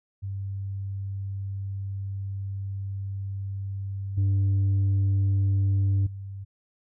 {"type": "tone with level steps", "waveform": "sine", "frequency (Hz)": 98, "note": "G2", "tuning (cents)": 0, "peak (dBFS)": [-29, -17, -34], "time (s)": [0.22, 6.45], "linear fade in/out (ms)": 20, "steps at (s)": [4.17, 6.06], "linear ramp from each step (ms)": 10, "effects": ["tanh soft clip ceiling -19 dBFS"]}